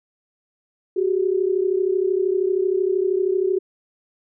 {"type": "tone pair together", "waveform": "sine", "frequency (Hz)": [370, 402.9], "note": ["F#4", "G4"], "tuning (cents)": [0, 48], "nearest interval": "minor second", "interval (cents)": 148, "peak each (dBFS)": [-19, -22], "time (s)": [0.96, 3.59], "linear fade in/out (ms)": 10, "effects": []}